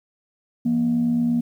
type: tone pair together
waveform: sine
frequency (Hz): 169.7 / 238.7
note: F3 / A#3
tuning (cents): -49 / +41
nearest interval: tritone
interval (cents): 590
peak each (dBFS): -26 / -17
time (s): 0.65-1.41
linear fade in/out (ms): 10
effects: tanh soft clip ceiling -13 dBFS + 9-bit